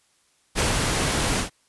pink noise with ADSR envelope, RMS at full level -21 dBFS, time 0.55-1.5 s, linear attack 39 ms, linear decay 110 ms, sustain -2 dB, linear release 110 ms, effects white hiss -64 dBFS RMS until 1.68 s + resampled to 24000 Hz

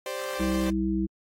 sawtooth chord, G suspended fourth, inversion none, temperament equal, 392 / 523.3 / 587.3 Hz, G4 / C5 / D5, 0 / 0 / 0 cents, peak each -35 / -29 / -32 dBFS, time 0.06-0.7 s, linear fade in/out 2 ms
harmonic tone, 64.7 Hz, C2, 19 cents flat, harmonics 1 / 3 / 5, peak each -32 / -27 / -27 dBFS, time 0.39-1.07 s, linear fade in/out 20 ms
effects AAC 48 kbps

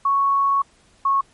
sine tone pair in turn, 1108.7 / 1098.5 Hz, C#6 / C#6, 0 / -16 cents, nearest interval unison, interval 16 cents, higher first, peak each -15 / -15 dBFS, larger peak neither, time 0.05-0.62 / 1.05-1.21 s, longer first, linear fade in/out 5 ms, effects pink hiss -56 dBFS RMS until 1.33 s + MP3 48 kbps

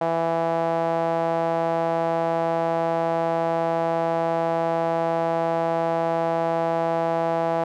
sawtooth tone with band-pass filter, 165.7 Hz, E3, 9 cents sharp, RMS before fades -23 dBFS, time 0.01-7.64 s, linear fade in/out 5 ms, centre 720 Hz, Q 3.1, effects none

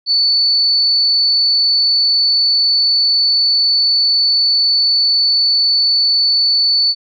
sine tone, 4478 Hz, C#8, 17 cents sharp, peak -10 dBFS, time 0.06-6.95 s, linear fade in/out 50 ms, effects none

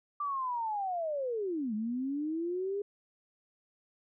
sine linear two-way sweep, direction down then up, 1182 to 207.7 to 411.1 Hz, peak -31 dBFS, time 0.2-2.82 s, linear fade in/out 5 ms, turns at 1.74 s, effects none

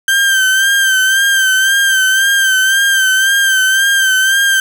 35% pulse tone with vibrato, 1568 Hz, G6, in tune, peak -7 dBFS, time 0.08-4.6 s, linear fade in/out 2 ms, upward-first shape sine, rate 1.9 Hz, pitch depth 44 cents each way, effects none

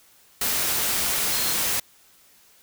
sine tone in noise, 4186 Hz, C8, in tune, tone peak -32 dBFS, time 1.32-1.53 s, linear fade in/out 5 ms, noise white, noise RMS -24 dBFS, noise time 0.41-1.8 s, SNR -11 dB, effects white hiss -56 dBFS RMS until 2.62 s

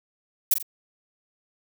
violet noise with echo, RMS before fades -18 dBFS, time 0.51-0.54 s, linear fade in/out 5 ms, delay 44 ms, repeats 2, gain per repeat -8 dB, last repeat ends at 0.628 s, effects none

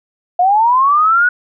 sine linear sweep, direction up, 698.5 to 1480 Hz, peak -8 dBFS, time 0.39-1.29 s, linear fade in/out 5 ms, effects none

